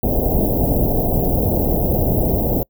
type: band-stop noise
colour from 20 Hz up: pink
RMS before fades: -17 dBFS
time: 0.03-2.63 s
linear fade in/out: 2 ms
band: 730 to 14000 Hz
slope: 48 dB/octave
effects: noise-tail reverb RT60 0.1 s tail -26 dB re dry